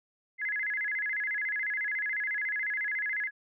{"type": "tone with vibrato", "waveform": "sine", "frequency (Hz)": 1864.7, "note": "A#6", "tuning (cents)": 0, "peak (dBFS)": -29, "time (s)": [0.38, 3.31], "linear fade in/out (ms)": 50, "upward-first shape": "square", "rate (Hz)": 14, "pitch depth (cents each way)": 180, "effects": []}